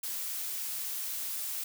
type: noise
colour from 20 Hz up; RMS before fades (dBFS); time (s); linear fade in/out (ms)
blue; -36; 0.03-1.64; 5
effects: none